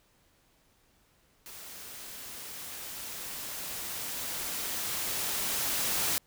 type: noise with level ramp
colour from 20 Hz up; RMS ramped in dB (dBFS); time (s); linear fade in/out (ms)
white; -46 to -29; 1.46-6.18; 0
effects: pink hiss -67 dBFS RMS until 6.26 s